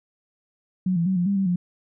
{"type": "tone with pitch steps", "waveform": "sine", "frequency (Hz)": [184.6, 168.7, 188.9, 176.1, 199.3, 193.6, 177.3], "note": ["F#3", "E3", "F#3", "F3", "G3", "G3", "F3"], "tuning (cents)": [-4, 40, 36, 15, 29, -21, 26], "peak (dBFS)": -19, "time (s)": [0.86, 1.56], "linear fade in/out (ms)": 5, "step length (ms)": 100, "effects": []}